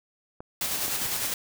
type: clicks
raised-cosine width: 1 ms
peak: -25 dBFS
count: 2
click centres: 0.405 / 0.881 s
type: noise with tremolo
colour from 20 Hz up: white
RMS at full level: -28 dBFS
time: 0.61-1.34 s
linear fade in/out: 2 ms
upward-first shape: square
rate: 9.9 Hz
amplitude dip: 30%
effects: none